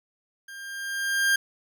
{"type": "tone with level ramp", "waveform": "40% pulse", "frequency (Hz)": 1600, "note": "G6", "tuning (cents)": 35, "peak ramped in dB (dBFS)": [-39, -17], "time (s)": [0.48, 1.36], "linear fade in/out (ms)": 5, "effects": []}